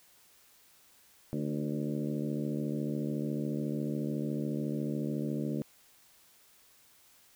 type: harmonic tone with a mistuned harmonic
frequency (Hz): 74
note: D2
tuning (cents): +14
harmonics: 2 / 3 / 4 / 5 / 6 / 7 / 8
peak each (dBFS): -36 / -35 / -37 / -42 / -45 / -45 / -47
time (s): 1.33-5.62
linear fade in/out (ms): 0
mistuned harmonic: 5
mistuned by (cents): -38
effects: white hiss -62 dBFS RMS until 7.35 s